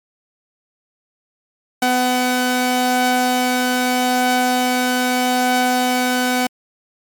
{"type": "tone pair together", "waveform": "sawtooth", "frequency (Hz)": [250.9, 751.9], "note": ["B3", "F#5"], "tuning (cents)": [28, 28], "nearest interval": "octave + perfect fifth", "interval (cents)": 1900, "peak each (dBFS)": -14, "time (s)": [1.82, 6.47], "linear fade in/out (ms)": 5, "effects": ["MP3 96 kbps"]}